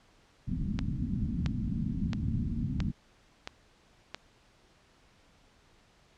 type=low-pass noise; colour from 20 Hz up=white; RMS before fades=-32 dBFS; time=0.47-2.92 s; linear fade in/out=20 ms; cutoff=250 Hz; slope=48 dB/octave
type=click train; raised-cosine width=0.2 ms; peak=-18 dBFS; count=6; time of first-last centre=0.79-4.146 s; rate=1.49 Hz
effects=pink hiss -63 dBFS RMS until 6.17 s + low-pass 6000 Hz 12 dB/octave